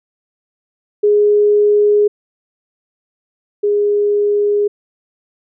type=tone pair in turn; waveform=sine; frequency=415.3 / 412 Hz; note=G#4 / G#4; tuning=0 / -14 cents; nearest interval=unison; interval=14 cents; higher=first; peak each=-8 / -11 dBFS; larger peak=first; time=1.03-2.08 / 3.63-4.68 s; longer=neither; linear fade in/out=10 ms; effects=none